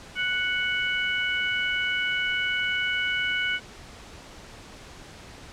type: harmonic tone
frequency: 740 Hz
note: F#5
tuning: in tune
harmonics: 2 / 3 / 4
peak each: -27 / -28 / -30 dBFS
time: 0.15-3.6 s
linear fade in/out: 50 ms
effects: pink hiss -45 dBFS RMS until 5.52 s + low-pass 7000 Hz 12 dB/octave